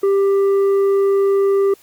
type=tone with tanh clipping; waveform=sine; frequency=394.6 Hz; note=G4; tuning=11 cents sharp; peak=-13 dBFS; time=0.03-1.74 s; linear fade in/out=5 ms; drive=5 dB; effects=white hiss -50 dBFS RMS until 1.82 s + Opus 48 kbps